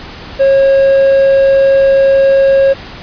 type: tone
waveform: triangle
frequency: 544 Hz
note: C#5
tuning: 33 cents flat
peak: -3 dBFS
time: 0.39-2.74 s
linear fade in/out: 20 ms
effects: pink hiss -29 dBFS RMS until 3.02 s + resampled to 11025 Hz